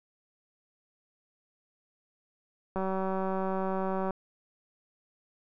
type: click train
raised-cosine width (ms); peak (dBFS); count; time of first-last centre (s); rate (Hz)
1; -19; 257; 2.76-4.107; 190
effects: none